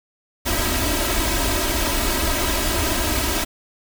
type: noise with comb filter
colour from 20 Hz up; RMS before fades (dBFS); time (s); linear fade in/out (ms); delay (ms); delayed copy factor
pink; -21; 0.45-3.45; 20; 3.1; +0.95
effects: none

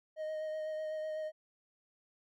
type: tone with vibrato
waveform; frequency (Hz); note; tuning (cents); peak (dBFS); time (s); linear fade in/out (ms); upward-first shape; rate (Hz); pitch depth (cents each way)
triangle; 622.3; D#5; 0; -34; 0.16-1.32; 50; sine; 8; 15
effects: none

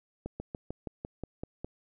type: slowing click train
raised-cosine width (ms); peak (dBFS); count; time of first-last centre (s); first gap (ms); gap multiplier
2; -23; 9; 0.26-1.646; 140; 1.06
effects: none

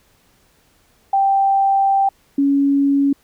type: tone pair in turn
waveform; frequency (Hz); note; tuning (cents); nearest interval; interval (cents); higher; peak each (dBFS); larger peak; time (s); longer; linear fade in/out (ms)
sine; 784 / 279.4; G5 / C#4; 0 / +14; octave + tritone; 1786; first; -12; neither; 1.13-2.09 / 2.38-3.13; first; 5
effects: pink hiss -57 dBFS RMS until 3.23 s

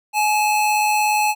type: tone pair together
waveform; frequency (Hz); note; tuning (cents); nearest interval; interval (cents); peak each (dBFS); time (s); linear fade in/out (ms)
square; 844 / 2629; G#5 / E7; +28 / -5; octave + minor sixth; 1967; -17 / -24; 0.13-1.35; 50
effects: none

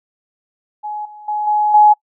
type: tone with level steps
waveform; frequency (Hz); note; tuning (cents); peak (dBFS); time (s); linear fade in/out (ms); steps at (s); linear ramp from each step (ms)
sine; 842; G#5; +24; -22 / -34 / -17 / -12 / -5; 0.83-1.94; 20; 1.05 / 1.28 / 1.47 / 1.74; 5
effects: noise-tail reverb RT60 0.1 s tail -25 dB re dry

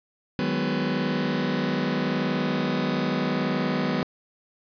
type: chord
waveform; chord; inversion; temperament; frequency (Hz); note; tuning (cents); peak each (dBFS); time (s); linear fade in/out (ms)
sawtooth; G# minor seventh; second; just; 155.74 / 186.89 / 207.7 / 249.2; D#3 / F#3 / G#3 / B3; +2 / +18 / 0 / +16; -27 / -24 / -27 / -23; 0.39-4.03; 0
effects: resampled to 11025 Hz + 8-bit

